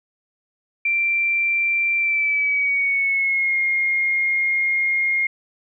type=tone with pitch glide; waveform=sine; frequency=2356 to 2136 Hz; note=D7 to C7; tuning=+5 to +35 cents; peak=-17 dBFS; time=0.85-5.27 s; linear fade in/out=5 ms; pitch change=-170 cents; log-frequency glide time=1.97-3.58 s; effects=none